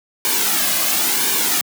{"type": "noise with flanger", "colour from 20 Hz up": "white", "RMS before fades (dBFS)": -18, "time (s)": [0.25, 1.61], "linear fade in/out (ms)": 0, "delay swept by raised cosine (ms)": [1.5, 2.23], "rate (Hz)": 0.97, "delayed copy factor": -0.6, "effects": ["high-pass 200 Hz 12 dB/octave"]}